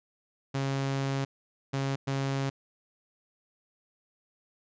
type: tone bursts at uneven times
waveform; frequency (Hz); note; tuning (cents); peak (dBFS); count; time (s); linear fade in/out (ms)
sawtooth; 136.5; C#3; -26; -24; 3; 0.54-1.25 / 1.73-1.96 / 2.07-2.5; 10
effects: resampled to 16000 Hz